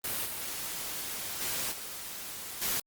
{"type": "noise with level steps", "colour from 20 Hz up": "white", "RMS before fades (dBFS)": [-33, -37, -33, -41, -31], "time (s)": [0.04, 2.8], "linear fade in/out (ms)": 5, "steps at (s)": [0.25, 1.4, 1.71, 2.61], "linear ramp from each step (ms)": 20, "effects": ["Opus 32 kbps"]}